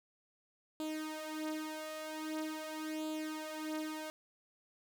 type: tone with flanger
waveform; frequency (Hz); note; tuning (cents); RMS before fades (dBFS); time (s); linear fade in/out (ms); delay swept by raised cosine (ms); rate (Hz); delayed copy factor
sawtooth; 311.1; D#4; 0; -41; 0.8-4.1; 0; 0.26 to 4.76; 0.44; +0.75
effects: none